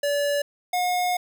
square tone pair in turn, 575 / 720.7 Hz, D5 / F#5, -37 / -46 cents, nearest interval major third, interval 391 cents, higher second, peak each -22 dBFS, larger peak neither, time 0.03-0.42 / 0.73-1.17 s, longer second, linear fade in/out 5 ms, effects none

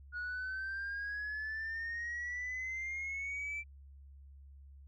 sine exponential sweep, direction up, 1446 to 2341 Hz, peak -35 dBFS, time 0.12-3.64 s, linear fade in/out 50 ms, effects tanh soft clip ceiling -35 dBFS + added 69 Hz sine -52 dBFS peak until 4.87 s

